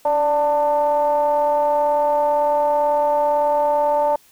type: ring-modulated tone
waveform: triangle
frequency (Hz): 151.4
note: D#3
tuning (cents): -47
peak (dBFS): -10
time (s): 0.05-4.16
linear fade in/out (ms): 5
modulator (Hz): 738
effects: white hiss -53 dBFS RMS until 4.31 s